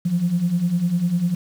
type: beating tone pair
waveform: sine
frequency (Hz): 167.5 / 177.5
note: E3 / F3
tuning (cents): +28 / +28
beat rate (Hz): 10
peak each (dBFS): -23 / -18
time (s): 0.05-1.35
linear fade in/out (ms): 10
effects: tanh soft clip ceiling -11 dBFS + 7-bit